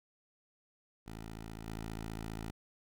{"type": "tone with level steps", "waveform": "10% pulse", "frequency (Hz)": 54.9, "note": "A1", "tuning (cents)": -3, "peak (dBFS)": [-36, -32], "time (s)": [1.06, 2.51], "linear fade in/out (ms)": 10, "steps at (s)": 1.67, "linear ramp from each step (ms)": 10, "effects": []}